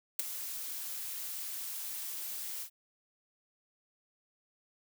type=noise with ADSR envelope; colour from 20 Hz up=blue; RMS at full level=-28 dBFS; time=0.19-2.7 s; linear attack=5 ms; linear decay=13 ms; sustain=-12 dB; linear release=86 ms; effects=none